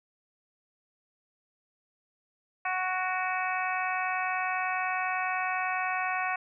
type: harmonic tone with a mistuned harmonic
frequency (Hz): 370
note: F#4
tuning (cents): 0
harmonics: 2 / 3 / 4 / 5 / 6 / 7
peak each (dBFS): -32 / -34 / -35 / -36 / -37 / -37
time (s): 2.65-6.36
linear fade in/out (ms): 5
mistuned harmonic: 6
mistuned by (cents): +34
effects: none